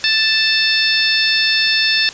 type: harmonic tone with a mistuned harmonic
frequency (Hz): 880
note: A5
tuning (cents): 0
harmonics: 2 / 3 / 4 / 5 / 6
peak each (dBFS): -19 / -19 / -19 / -19 / -19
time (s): 0.04-2.09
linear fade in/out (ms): 0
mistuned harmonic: 4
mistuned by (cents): +36
effects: white hiss -34 dBFS RMS until 2.13 s + resampled to 16000 Hz